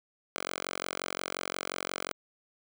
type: tone with high-pass filter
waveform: 5% pulse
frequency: 45.66 Hz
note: F#1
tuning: 22 cents flat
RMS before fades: -37 dBFS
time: 0.36-2.13 s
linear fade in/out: 0 ms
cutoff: 640 Hz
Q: 0.56
effects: none